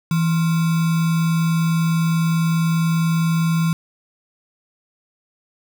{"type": "tone with sample-and-hold", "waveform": "sine", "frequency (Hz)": 164.81, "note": "E3", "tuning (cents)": 0, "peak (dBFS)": -15, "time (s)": [0.11, 3.73], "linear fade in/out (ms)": 2, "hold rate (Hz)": 1225, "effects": []}